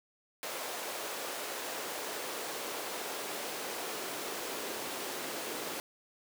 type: noise with high-pass filter sweep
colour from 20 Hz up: pink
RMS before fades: -39 dBFS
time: 0.43-5.8 s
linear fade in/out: 0 ms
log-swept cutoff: 530 to 340 Hz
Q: 1.3
effects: none